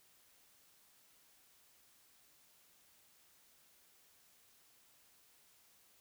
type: silence
effects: white hiss -68 dBFS RMS until 6 s